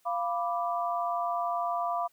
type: chord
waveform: sine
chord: B diminished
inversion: second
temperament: equal with one note detuned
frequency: 694.8 / 987.8 / 1174.7 Hz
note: F5 / B5 / D6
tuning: -9 / 0 / 0 cents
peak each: -30 / -34 / -33 dBFS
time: 0.05-2.08 s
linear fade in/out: 20 ms
effects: white hiss -68 dBFS RMS until 2.12 s + high-pass 60 Hz 12 dB/octave